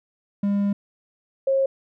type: tone pair in turn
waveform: triangle / sine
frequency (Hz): 201.4 / 539.4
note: G3 / C#5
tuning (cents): +47 / -47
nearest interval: octave + perfect fourth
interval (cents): 1706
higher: second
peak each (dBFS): -17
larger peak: neither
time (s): 0.43-0.73 / 1.47-1.66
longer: first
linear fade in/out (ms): 5
effects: none